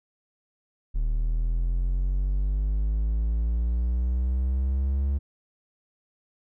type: linear sweep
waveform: triangle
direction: up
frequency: 37.14 to 70 Hz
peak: -20 dBFS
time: 0.94-5.19 s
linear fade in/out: 20 ms
effects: none